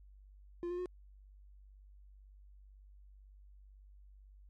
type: tone with pitch steps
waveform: triangle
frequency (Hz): 347.5 / 354.6 / 361.8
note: F4 / F4 / F#4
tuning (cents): -9 / +26 / -39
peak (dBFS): -34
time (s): 0.63-0.858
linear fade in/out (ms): 0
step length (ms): 76
effects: added 49 Hz sine -55 dBFS peak until 4.49 s + MP3 48 kbps